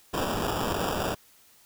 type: noise with sample-and-hold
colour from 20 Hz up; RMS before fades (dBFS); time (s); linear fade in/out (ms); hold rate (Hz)
white; -29; 0.13-1.15; 10; 2100
effects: white hiss -58 dBFS RMS until 1.65 s